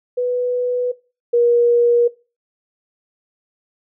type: tone pair in turn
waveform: sine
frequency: 493.9 / 476.5 Hz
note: B4 / A#4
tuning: 0 / +38 cents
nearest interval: minor second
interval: 62 cents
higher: first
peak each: -16 / -11 dBFS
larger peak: second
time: 0.17-0.92 / 1.33-2.08 s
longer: neither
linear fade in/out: 10 ms
effects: noise-tail reverb RT60 0.3 s tail -19 dB re dry